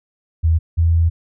sine tone pair in turn, 81.3 / 83.15 Hz, E2 / E2, -23 / +16 cents, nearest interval unison, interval 39 cents, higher second, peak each -11 dBFS, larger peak neither, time 0.43-0.59 / 0.77-1.1 s, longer second, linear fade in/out 20 ms, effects none

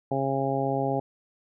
harmonic tone, 136 Hz, C#3, 33 cents flat, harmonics 1 / 2 / 3 / 4 / 5 / 6, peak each -31 / -31 / -31 / -31 / -31 / -31 dBFS, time 0.11-1 s, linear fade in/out 5 ms, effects none

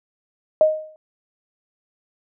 sine tone with exponential decay, 622.3 Hz, D#5, in tune, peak -8 dBFS, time 0.61-0.96 s, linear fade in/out 1 ms, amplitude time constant 76 ms, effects none

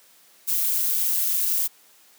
violet noise with amplitude modulation, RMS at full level -20 dBFS, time 0.47-1.68 s, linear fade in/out 20 ms, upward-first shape sine, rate 176 Hz, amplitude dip 65%, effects white hiss -55 dBFS RMS until 2.18 s + high-pass 200 Hz 12 dB/octave

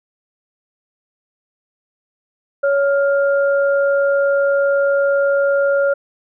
sine tone pair together, 559 / 1401.3 Hz, C#5 / F6, +14 / +5 cents, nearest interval octave + major third, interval 1591 cents, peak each -13 / -21 dBFS, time 2.63-5.94 s, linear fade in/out 10 ms, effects none

